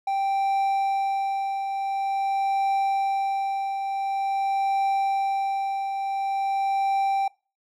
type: tone with tremolo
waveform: triangle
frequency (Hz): 784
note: G5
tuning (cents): 0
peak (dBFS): -18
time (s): 0.07-7.28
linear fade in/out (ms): 5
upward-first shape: triangle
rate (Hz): 0.47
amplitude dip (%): 50
effects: noise-tail reverb RT60 0.3 s tail -22 dB re dry